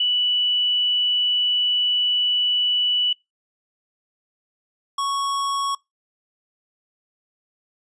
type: tone pair in turn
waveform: sine / square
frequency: 2960 / 1108.7 Hz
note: F#7 / C#6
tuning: 0 / 0 cents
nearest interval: octave + perfect fourth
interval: 1700 cents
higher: first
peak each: -17 / -22 dBFS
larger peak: first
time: 0-3.13 / 4.98-5.75 s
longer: first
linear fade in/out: 5 ms
effects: noise-tail reverb RT60 0.2 s tail -25 dB re dry + resampled to 22050 Hz